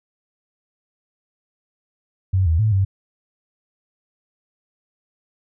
sine tone with pitch steps, 94.4 / 80.9 / 108.8 / 96.8 Hz, F#2 / E2 / A2 / G2, +35 / -32 / -19 / -21 cents, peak -14 dBFS, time 2.33-2.85 s, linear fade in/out 10 ms, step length 130 ms, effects none

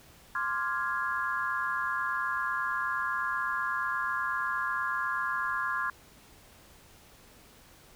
sine chord, D half-diminished seventh, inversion third, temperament equal, 1046.5 / 1174.7 / 1396.9 / 1661.2 Hz, C6 / D6 / F6 / Ab6, 0 / 0 / 0 / 0 cents, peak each -33 / -37 / -34 / -33 dBFS, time 0.35-5.9 s, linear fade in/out 2 ms, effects pink hiss -56 dBFS RMS until 7.95 s

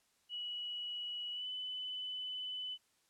sine tone with pitch glide, 2929 to 3006 Hz, F#7 to F#7, -18 to +27 cents, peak -39 dBFS, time 0.29-2.78 s, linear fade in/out 50 ms, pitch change +45 cents, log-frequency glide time 1.32-1.46 s, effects white hiss -74 dBFS RMS until 3.09 s + low-pass 10000 Hz 12 dB/octave

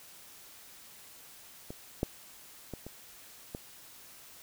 clicks, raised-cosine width 2 ms, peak -27 / -15 / -25 / -29 / -24 dBFS, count 5, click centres 1.705 / 2.031 / 2.737 / 2.866 / 3.549 s, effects white hiss -53 dBFS RMS until 4.42 s

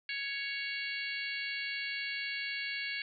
harmonic tone with a mistuned harmonic, 556 Hz, C#5, 5 cents sharp, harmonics 3 / 4 / 5 / 6 / 7 / 8, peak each -41 / -38 / -42 / -47 / -47 / -44 dBFS, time 0.09-3.02 s, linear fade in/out 2 ms, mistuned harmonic 7, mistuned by +37 cents, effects none

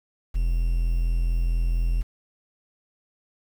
triangle tone with quantisation, 42.15 Hz, E1, 39 cents sharp, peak -18 dBFS, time 0.34-2.03 s, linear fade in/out 20 ms, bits 8, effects none

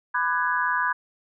sine chord, G# half-diminished seventh, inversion first, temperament just, 996.7 / 1196.1 / 1495.1 / 1661.2 Hz, B5 / D6 / F#6 / G#6, +16 / +31 / +18 / 0 cents, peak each -25 / -30 / -28 / -26 dBFS, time 0.14-0.93 s, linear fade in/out 10 ms, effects none

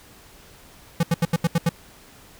square tone bursts, 167.7 Hz, E3, 30 cents sharp, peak -17 dBFS, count 7, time 1-1.692 s, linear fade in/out 5 ms, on 32 ms, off 78 ms, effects pink hiss -49 dBFS RMS until 2.39 s

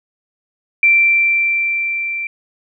sine tone with level ramp, 2350 Hz, D7, 1 cent sharp, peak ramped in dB -7 to -20 dBFS, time 0.83-2.27 s, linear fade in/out 2 ms, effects none

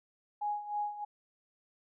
sine tone with tremolo, 830.6 Hz, G#5, in tune, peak -30 dBFS, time 0.41-1.05 s, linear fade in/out 10 ms, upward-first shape sine, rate 3.2 Hz, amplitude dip 75%, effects none

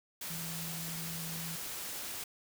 sine tone in noise, 164.81 Hz, E3, in tune, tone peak -42 dBFS, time 0.3-1.56 s, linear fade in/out 5 ms, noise white, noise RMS -41 dBFS, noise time 0.21-2.24 s, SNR -4 dB, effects none

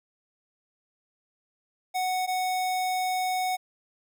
square tone pair in turn, 740 / 740 Hz, F#5 / F#5, 0 / 0 cents, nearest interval unison, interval 0 cents, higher neither, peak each -26 dBFS, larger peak neither, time 1.94-2.27 / 2.27-3.57 s, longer second, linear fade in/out 20 ms, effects none

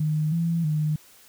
sine tone with pitch steps, 153.7 / 167.4 / 152.8 Hz, D#3 / E3 / D#3, -21 / +27 / -31 cents, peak -21 dBFS, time 0-0.96 s, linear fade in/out 5 ms, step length 320 ms, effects white hiss -53 dBFS RMS until 1.28 s

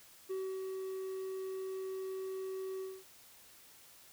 triangle tone with ADSR envelope, 379.8 Hz, F#4, 45 cents sharp, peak -33 dBFS, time 0.29-3.04 s, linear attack 19 ms, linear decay 280 ms, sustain -3 dB, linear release 230 ms, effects white hiss -59 dBFS RMS until 4.12 s

